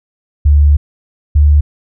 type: tone pair in turn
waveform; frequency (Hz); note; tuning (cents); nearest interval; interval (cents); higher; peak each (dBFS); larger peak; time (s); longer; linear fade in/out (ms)
sine; 72.9 / 73.62; D2 / D2; -12 / +5; unison; 17; second; -4; neither; 0.45-0.77 / 1.35-1.61; first; 10
effects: none